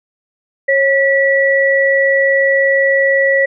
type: tone pair together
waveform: sine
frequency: 546 / 1945.7 Hz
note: C#5 / B6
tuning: -26 / -26 cents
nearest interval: octave + minor seventh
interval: 2200 cents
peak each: -12 dBFS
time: 0.68-3.46 s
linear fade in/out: 10 ms
effects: none